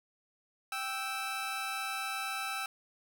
20% pulse tone pair together, 781 / 1313.5 Hz, G5 / E6, -7 / -7 cents, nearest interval major sixth, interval 900 cents, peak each -34 / -31 dBFS, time 0.72-2.66 s, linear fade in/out 2 ms, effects none

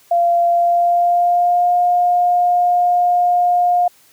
sine tone with pitch glide, 690 to 709.8 Hz, F5 to F5, -21 to +28 cents, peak -11 dBFS, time 0.11-3.88 s, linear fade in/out 5 ms, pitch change +49 cents, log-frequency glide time 0.49-1.74 s, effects white hiss -51 dBFS RMS until 4.12 s + high-pass 60 Hz 12 dB/octave

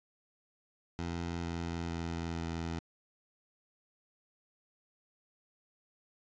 15% pulse tone with pitch steps, 85.3 / 84.56 / 83.83 / 83.11 Hz, F2 / E2 / E2 / E2, -40 / +45 / +30 / +15 cents, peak -29 dBFS, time 0.99-2.79 s, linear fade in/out 0 ms, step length 450 ms, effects resampled to 16000 Hz

